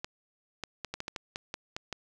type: clicks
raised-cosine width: 0.2 ms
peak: -18 dBFS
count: 11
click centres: 0.045 / 0.637 / 0.847 / 0.94 / 1.004 / 1.081 / 1.162 / 1.359 / 1.541 / 1.765 / 1.927 s
effects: none